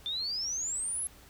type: exponential sweep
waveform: sine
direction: up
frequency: 3520 to 11175 Hz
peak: -31 dBFS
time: 0.06-1.07 s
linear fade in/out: 0 ms
effects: added 60 Hz sine -59 dBFS peak until 1.29 s + pink hiss -56 dBFS RMS until 1.29 s